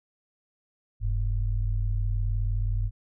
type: tone pair together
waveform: sine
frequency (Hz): 42.97 / 102.2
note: F1 / G#2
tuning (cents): -27 / -27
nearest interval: octave + minor third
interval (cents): 1500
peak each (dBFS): -25 / -28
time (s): 1-2.91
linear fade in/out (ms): 50
effects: none